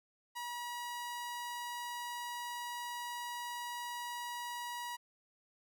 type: tone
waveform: sawtooth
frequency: 963 Hz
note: B5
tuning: 44 cents flat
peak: -36 dBFS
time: 0.35-4.97 s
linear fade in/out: 20 ms
effects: none